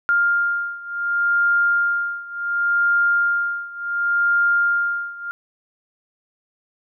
sine beating tone pair, 1402 / 1402.69 Hz, F6 / F6, +6 / +7 cents, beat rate 0.69 Hz, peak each -19 / -21 dBFS, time 0.09-5.31 s, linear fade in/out 0 ms, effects none

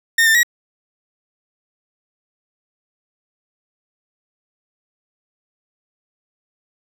40% pulse tone with pitch steps, 1830 / 1790 / 1907 Hz, A#6 / A6 / A#6, -32 / +29 / +39 cents, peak -10 dBFS, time 0.18-0.432 s, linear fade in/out 5 ms, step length 84 ms, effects none

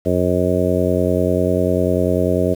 harmonic tone, 90.1 Hz, F#2, 45 cents flat, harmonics 1 / 2 / 3 / 4 / 5 / 6 / 7, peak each -22 / -22 / -22 / -22 / -22 / -22 / -22 dBFS, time 0.05-2.55 s, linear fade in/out 20 ms, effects 7-bit

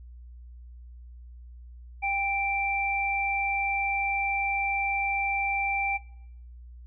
sine tone pair together, 793.7 / 2349 Hz, G5 / D7, +21 / 0 cents, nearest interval octave + perfect fifth, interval 1879 cents, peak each -28 dBFS, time 2.02-5.98 s, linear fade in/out 20 ms, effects noise-tail reverb RT60 0.7 s tail -19 dB re dry + added 60 Hz sine -43 dBFS peak until 6.86 s

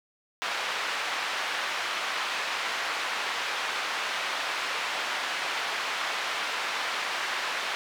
pink band-pass noise, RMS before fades -31 dBFS, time 0.42-7.75 s, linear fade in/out 0 ms, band 1000 to 3500 Hz, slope 12 dB/octave, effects none

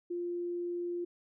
sine tone, 349.2 Hz, F4, in tune, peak -33 dBFS, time 0.1-1.05 s, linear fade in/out 10 ms, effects none

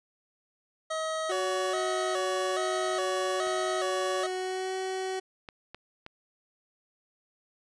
25% pulse tone with vibrato, 600 Hz, D5, 37 cents sharp, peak -26 dBFS, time 0.9-4.27 s, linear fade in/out 10 ms, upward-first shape square, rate 1.2 Hz, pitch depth 100 cents each way
30% pulse tone with pitch glide, 370 to 377.1 Hz, F#4 to F#4, 0 to +33 cents, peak -28 dBFS, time 1.29-5.2 s, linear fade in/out 10 ms, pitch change +33 cents, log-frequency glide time 4.33-4.75 s
clicks, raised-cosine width 0.3 ms, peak -26 dBFS, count 4, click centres 3.471 / 5.488 / 5.746 / 6.064 s
effects resampled to 22050 Hz

